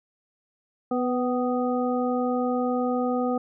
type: harmonic tone with a mistuned harmonic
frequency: 248.2 Hz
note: B3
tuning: 9 cents sharp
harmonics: 1 / 2 / 3 / 5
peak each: -25 / -27 / -30 / -34 dBFS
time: 0.91-3.38 s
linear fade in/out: 5 ms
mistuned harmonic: 3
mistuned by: +27 cents
effects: none